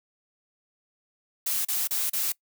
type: noise bursts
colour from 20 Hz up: blue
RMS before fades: -27 dBFS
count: 4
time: 1.46-2.322 s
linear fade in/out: 5 ms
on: 190 ms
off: 34 ms
effects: noise-tail reverb RT60 0.1 s tail -23 dB re dry

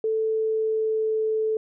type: tone with pitch glide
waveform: sine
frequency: 440.7 to 437.4 Hz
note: A4 to A4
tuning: +3 to -10 cents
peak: -21 dBFS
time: 0.04-1.57 s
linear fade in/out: 2 ms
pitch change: -13 cents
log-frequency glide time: 0.18-1.23 s
effects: none

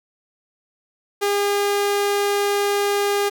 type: tone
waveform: sawtooth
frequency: 405.5 Hz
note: G#4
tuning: 41 cents flat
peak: -14 dBFS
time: 1.21-3.3 s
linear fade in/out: 20 ms
effects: 8-bit

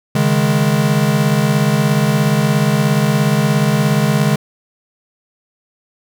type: chord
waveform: square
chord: C# suspended second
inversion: none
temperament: equal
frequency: 138.59 / 155.56 / 207.7 Hz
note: C#3 / D#3 / G#3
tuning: 0 / 0 / 0 cents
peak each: -17 dBFS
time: 0.15-4.36 s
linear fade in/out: 5 ms
effects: none

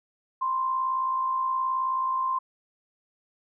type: tone pair together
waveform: sine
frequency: 991.1 / 1050 Hz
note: B5 / C6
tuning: +6 / +6 cents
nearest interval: minor second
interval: 100 cents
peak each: -36 / -24 dBFS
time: 0.41-2.39 s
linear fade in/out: 10 ms
effects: none

